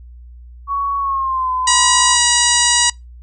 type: tone with pitch glide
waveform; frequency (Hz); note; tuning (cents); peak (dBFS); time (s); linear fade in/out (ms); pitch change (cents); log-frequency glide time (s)
sine; 1118 to 1019.3; C#6 to C6; +14 to -46; -16; 0.67-2.18; 50; -160; 0.99-1.51
type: harmonic tone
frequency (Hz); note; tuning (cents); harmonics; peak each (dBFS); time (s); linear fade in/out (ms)
963; B5; -44; 1 / 2 / 3 / 4 / 5 / 6 / 7 / 8 / 9; -20 / -20 / -20 / -20 / -20 / -20 / -20 / -20 / -20; 1.67-2.9; 5
effects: noise-tail reverb RT60 0.2 s tail -25 dB re dry + added 60 Hz sine -35 dBFS peak until 3.22 s